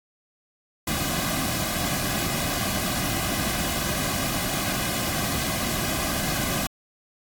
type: noise with comb filter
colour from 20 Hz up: pink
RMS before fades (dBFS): -26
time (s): 0.87-6.67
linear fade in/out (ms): 5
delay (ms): 2.2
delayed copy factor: -0.7
effects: AAC 64 kbps